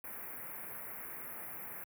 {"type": "band-stop noise", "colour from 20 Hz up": "white", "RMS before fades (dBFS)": -45, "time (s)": [0.04, 1.84], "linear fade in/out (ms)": 2, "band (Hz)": [2300, 11000], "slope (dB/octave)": 48, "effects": ["high-pass 100 Hz 12 dB/octave"]}